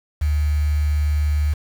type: tone with quantisation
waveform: sine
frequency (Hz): 74.4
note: D2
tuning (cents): +23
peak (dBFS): -16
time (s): 0.21-1.54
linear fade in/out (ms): 10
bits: 6
effects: none